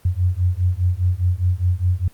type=beating tone pair; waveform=sine; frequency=87.8 / 92.7 Hz; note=F2 / F#2; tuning=+10 / +4 cents; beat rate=4.9 Hz; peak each=-19 dBFS; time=0.05-2.08 s; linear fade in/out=5 ms; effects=pink hiss -53 dBFS RMS until 2.13 s + Opus 24 kbps